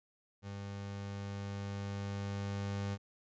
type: tone with level ramp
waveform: 30% pulse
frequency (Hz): 100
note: G2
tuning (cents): +35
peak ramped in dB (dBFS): -39 to -32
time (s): 0.42-2.98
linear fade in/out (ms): 50
effects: resampled to 16000 Hz